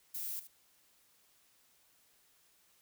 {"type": "noise with echo", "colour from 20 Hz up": "violet", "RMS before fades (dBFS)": -40, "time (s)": [0.14, 0.4], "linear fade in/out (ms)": 10, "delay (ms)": 76, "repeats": 1, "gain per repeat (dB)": -13, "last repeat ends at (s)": 0.476, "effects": ["white hiss -69 dBFS RMS until 2.81 s"]}